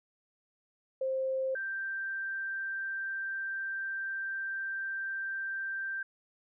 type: tone pair in turn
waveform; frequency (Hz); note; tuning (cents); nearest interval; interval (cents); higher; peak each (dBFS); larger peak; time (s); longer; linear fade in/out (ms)
sine; 527 / 1571; C5 / G6; +12 / +3; octave + perfect fifth; 1891; second; -29 / -33; first; 1.01-1.55 / 1.55-6.03; second; 5
effects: none